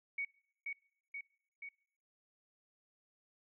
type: tone with echo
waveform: sine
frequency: 2236 Hz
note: C#7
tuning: 14 cents sharp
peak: -35 dBFS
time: 0.18-0.25 s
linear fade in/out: 5 ms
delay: 480 ms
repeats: 3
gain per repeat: -3 dB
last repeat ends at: 1.69 s
effects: noise-tail reverb RT60 0.6 s tail -22 dB re dry